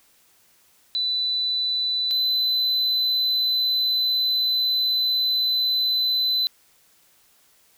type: tone pair in turn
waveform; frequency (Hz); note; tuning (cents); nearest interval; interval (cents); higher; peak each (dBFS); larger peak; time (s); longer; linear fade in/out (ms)
sine / triangle; 3986 / 4021; B7 / B7; +15 / +30; unison; 15; second; -21 / -18; second; 0.95-2.11 / 2.11-6.47; second; 0
effects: white hiss -59 dBFS RMS until 7.77 s